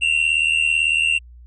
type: tone pair together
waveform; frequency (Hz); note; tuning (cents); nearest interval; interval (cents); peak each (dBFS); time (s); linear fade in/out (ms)
triangle; 2702 / 2780; E7 / F7; +42 / -9; unison; 49; -17; 0.01-1.19; 20
effects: added 60 Hz sine -40 dBFS peak until 1.46 s + resampled to 24000 Hz